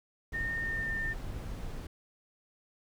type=noise; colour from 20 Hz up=brown; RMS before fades=-39 dBFS; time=0.32-1.87 s; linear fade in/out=5 ms
type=tone with pitch glide; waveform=sine; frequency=1830 to 1805.8 Hz; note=A#6 to A6; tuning=-32 to +44 cents; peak=-32 dBFS; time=0.33-1.14 s; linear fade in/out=20 ms; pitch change=-24 cents; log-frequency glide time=0.62-0.87 s
effects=none